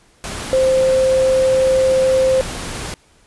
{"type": "tone in noise", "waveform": "sine", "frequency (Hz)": 523.3, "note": "C5", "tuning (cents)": 0, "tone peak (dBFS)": -11, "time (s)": [0.53, 2.41], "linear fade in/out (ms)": 0, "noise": "pink", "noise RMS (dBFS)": -27, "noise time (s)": [0.24, 2.94], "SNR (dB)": 13, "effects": ["pink hiss -53 dBFS RMS until 3.26 s", "resampled to 24000 Hz"]}